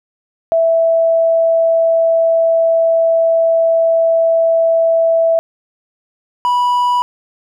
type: tone pair in turn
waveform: sine / triangle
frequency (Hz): 659 / 980.6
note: E5 / B5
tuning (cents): -1 / -13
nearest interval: perfect fifth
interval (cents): 688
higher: second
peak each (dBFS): -9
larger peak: neither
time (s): 0.52-5.39 / 6.45-7.02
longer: first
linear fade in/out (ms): 0
effects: none